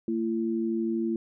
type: tone pair together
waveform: sine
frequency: 225.6 / 338 Hz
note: A3 / E4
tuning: +44 / +43 cents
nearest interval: perfect fifth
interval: 699 cents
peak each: -28 dBFS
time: 0.08-1.16 s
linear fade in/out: 2 ms
effects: none